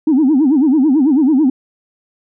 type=tone with vibrato; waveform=sine; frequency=284.6 Hz; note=C#4; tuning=46 cents sharp; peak=-7 dBFS; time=0.07-1.5 s; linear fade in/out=5 ms; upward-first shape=sine; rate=9.1 Hz; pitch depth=220 cents each way; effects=tanh soft clip ceiling -5 dBFS